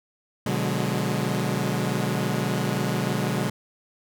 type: chord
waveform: sawtooth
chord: G# half-diminished seventh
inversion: first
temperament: equal with one note detuned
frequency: 123.47 / 146.83 / 181.71 / 207.7 Hz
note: B2 / D3 / F#3 / G#3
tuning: 0 / 0 / -31 / 0 cents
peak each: -25 dBFS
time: 0.46-3.5 s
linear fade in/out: 5 ms
effects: none